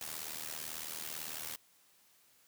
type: noise with amplitude modulation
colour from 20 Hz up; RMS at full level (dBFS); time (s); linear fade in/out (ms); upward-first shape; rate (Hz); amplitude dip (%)
white; -39; 0.01-1.56; 2; sine; 78.1; 80
effects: white hiss -67 dBFS RMS until 2.47 s + high-pass 80 Hz 12 dB/octave